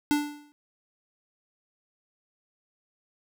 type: tone with exponential decay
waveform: square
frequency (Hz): 293.7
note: D4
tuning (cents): 0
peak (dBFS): -19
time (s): 0.11-0.52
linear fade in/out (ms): 0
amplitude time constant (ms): 87
effects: none